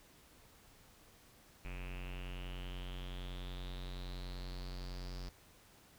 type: tone with low-pass filter sweep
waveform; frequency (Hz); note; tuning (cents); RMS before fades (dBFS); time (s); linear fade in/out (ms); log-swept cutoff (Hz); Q
square; 45.29; F#1; -36; -44; 1.65-5.29; 0; 2500 to 5000; 7.3
effects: pink hiss -63 dBFS RMS until 5.98 s